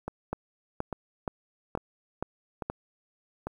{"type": "two click trains", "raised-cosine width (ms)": 1, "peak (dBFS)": [-19, -16], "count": [5, 6], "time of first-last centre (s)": [[0.08, 3.47], [0.33, 2.7]], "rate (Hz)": [1.18, 2.11], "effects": ["9-bit"]}